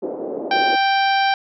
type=band-pass noise; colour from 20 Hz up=pink; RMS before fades=-27 dBFS; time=0.02-0.76 s; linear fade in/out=10 ms; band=320 to 570 Hz; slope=24 dB/octave
type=harmonic tone; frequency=784 Hz; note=G5; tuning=in tune; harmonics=1 / 2 / 3 / 4 / 5 / 6 / 7; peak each=-16 / -22 / -26 / -28 / -30 / -32 / -33 dBFS; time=0.51-1.34 s; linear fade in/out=2 ms
effects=none